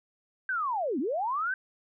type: linear two-way sweep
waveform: sine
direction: down then up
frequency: 1584 to 230.6 to 1584 Hz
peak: -27 dBFS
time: 0.49-1.54 s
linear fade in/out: 2 ms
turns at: 0.99 s
effects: none